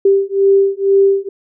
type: beating tone pair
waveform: sine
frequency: 392 / 394.1 Hz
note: G4 / G4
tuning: 0 / +9 cents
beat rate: 2.1 Hz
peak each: -12 dBFS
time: 0.05-1.29 s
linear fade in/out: 5 ms
effects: none